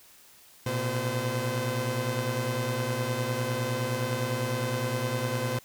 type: tone cluster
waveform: sawtooth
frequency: 116 / 125.8 / 514 Hz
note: A#2 / B2 / C5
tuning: -8 / +32 / -31 cents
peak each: -28 dBFS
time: 0.66-5.59 s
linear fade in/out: 5 ms
effects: white hiss -55 dBFS RMS until 5.64 s